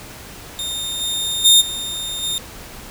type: tone with level steps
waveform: sawtooth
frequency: 3652 Hz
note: A#7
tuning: 36 cents flat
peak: -20 / -17 / -5 / -21 / -17 dBFS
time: 0.59-2.38 s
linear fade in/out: 0 ms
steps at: 1 / 1.44 / 1.6 / 2.22 s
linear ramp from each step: 20 ms
effects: pink hiss -37 dBFS RMS until 2.9 s